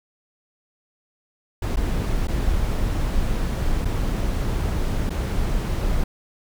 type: noise with dropouts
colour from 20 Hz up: brown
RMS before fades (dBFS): -22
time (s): 1.62-6.04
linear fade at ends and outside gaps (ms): 5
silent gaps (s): 1.76-1.769 / 2.272-2.281 / 3.848-3.853 / 5.095-5.103
effects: none